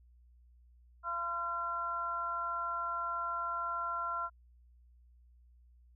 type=harmonic tone; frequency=341.7 Hz; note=F4; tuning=38 cents flat; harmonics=2 / 3 / 4; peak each=-44 / -39 / -35 dBFS; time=1.03-4.3 s; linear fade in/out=50 ms; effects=added 60 Hz sine -59 dBFS peak until 5.95 s